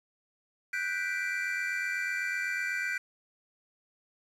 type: chord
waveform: triangle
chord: G major seventh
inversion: third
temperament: equal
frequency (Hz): 1480 / 1568 / 1975.5 / 2349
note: F#6 / G6 / B6 / D7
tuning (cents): 0 / 0 / 0 / 0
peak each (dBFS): -34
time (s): 0.73-2.98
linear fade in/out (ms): 5
effects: resampled to 32000 Hz + 9-bit